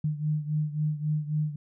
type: beating tone pair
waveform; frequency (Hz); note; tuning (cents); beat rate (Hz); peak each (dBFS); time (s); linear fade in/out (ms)
sine; 151 / 154.7; D3 / D#3; +48 / -10; 3.7; -27 / -31; 0.04-1.56; 5
effects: none